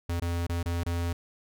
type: tone with dropouts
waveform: square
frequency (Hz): 85.7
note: F2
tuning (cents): -32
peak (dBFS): -28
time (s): 0.09-1.13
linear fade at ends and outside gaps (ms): 5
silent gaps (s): 0.199-0.219 / 0.468-0.494 / 0.63-0.658 / 0.835-0.862
effects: none